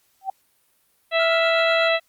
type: tone with exponential growth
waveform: sine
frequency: 772 Hz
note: G5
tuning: 27 cents flat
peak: -19 dBFS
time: 0.21-0.3 s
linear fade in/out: 5 ms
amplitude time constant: 19 ms
type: harmonic tone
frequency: 659.3 Hz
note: E5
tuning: in tune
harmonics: 1 / 2 / 3 / 4 / 5 / 6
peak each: -19 / -27 / -24 / -25 / -29 / -29 dBFS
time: 1.11-2 s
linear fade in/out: 50 ms
type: tone with tremolo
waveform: triangle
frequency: 1400 Hz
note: F6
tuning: 4 cents sharp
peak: -23 dBFS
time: 1.19-1.89 s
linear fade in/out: 10 ms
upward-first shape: triangle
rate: 8.1 Hz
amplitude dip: 60%
effects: white hiss -64 dBFS RMS until 2.08 s + Opus 48 kbps